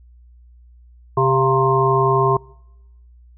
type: harmonic tone with a mistuned harmonic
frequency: 132.1 Hz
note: C3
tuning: 17 cents sharp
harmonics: 1 / 3 / 5 / 7 / 8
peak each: -19 / -18 / -24 / -23 / -18 dBFS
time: 1.17-2.37 s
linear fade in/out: 5 ms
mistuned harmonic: 5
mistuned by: +65 cents
effects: noise-tail reverb RT60 1.0 s tail -26 dB re dry + added 60 Hz sine -44 dBFS peak until 3.37 s